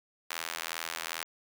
sawtooth tone with high-pass filter, 82.41 Hz, E2, in tune, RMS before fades -38 dBFS, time 0.3-1.24 s, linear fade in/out 5 ms, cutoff 1400 Hz, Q 0.71, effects none

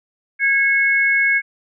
sine tone pair together, 1645 / 2190 Hz, G#6 / C#7, -17 / -22 cents, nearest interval perfect fourth, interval 495 cents, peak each -17 / -15 dBFS, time 0.39-1.42 s, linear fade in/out 50 ms, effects none

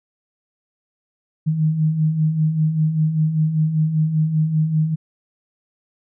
sine beating tone pair, 152.4 / 157.5 Hz, D#3 / D#3, -36 / +21 cents, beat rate 5.1 Hz, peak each -24 / -16 dBFS, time 1.46-4.96 s, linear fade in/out 20 ms, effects none

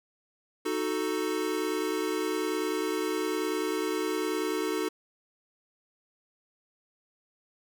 square chord, D# diminished, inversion none, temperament equal, 311.1 / 370 / 440 Hz, D#4 / F#4 / A4, 0 / 0 / 0 cents, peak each -33 dBFS, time 0.65-4.89 s, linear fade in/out 10 ms, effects none

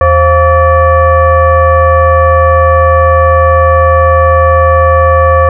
sine tone with frequency modulation, 530 Hz, C5, 22 cents sharp, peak -3 dBFS, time 0.01-5.49 s, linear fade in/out 2 ms, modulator 612 Hz, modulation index 1.3, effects none

